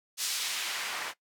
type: noise with band-pass filter sweep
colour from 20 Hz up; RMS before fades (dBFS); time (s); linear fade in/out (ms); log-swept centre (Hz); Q
white; -34; 0.17-1.14; 50; 5400 to 1100; 0.82
effects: noise-tail reverb RT60 0.1 s tail -18 dB re dry